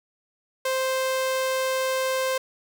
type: tone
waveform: sawtooth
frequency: 523 Hz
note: C5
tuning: 1 cent flat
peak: -19 dBFS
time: 0.65-2.38 s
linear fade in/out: 5 ms
effects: none